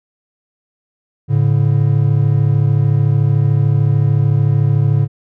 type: tone pair together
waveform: triangle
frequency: 109.46 / 143 Hz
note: A2 / D3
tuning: -9 / -46 cents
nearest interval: perfect fourth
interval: 463 cents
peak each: -11 dBFS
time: 1.28-5.08 s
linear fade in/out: 50 ms
effects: none